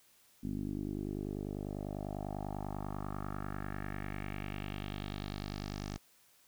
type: tone with low-pass filter sweep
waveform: 10% pulse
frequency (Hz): 50.1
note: G1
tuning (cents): +38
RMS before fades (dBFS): -40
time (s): 0.43-5.98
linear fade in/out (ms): 10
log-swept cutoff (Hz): 250 to 6100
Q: 2.9
effects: white hiss -66 dBFS RMS until 6.47 s